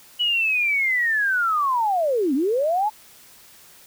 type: linear two-way sweep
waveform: sine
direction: down then up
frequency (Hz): 2960 to 250.5 to 879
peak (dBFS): -18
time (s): 0.19-2.9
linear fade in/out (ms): 20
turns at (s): 2.34
effects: white hiss -49 dBFS RMS until 3.86 s